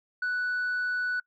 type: tone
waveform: sine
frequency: 1483 Hz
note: F#6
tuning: 4 cents sharp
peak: -24 dBFS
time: 0.22-1.2 s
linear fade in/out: 5 ms
effects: noise-tail reverb RT60 0.1 s tail -24 dB re dry + tanh soft clip ceiling -25 dBFS